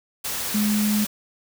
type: tone in noise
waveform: sine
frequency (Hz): 210.1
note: G#3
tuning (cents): +20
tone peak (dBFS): -19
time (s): 0.54-1.05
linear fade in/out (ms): 10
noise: white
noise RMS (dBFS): -28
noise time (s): 0.24-1.07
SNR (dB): +6
effects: none